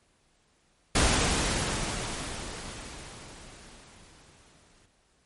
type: noise with exponential decay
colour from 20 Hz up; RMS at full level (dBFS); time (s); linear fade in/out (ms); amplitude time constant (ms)
pink; -22; 0.95-4.86; 5; 850
effects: pink hiss -67 dBFS RMS until 5.25 s + MP3 48 kbps